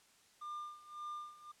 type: tone with tremolo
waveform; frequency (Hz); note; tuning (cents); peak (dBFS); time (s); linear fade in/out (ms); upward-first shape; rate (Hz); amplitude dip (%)
triangle; 1200; D6; +37; -39; 0.41-1.52; 10; sine; 1.8; 85
effects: white hiss -67 dBFS RMS until 1.6 s + low-pass 9000 Hz 12 dB/octave